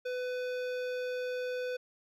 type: tone with hard clipping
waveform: sine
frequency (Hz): 500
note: B4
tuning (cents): +21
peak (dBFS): -35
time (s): 0.05-1.77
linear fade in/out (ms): 10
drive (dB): 15
effects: none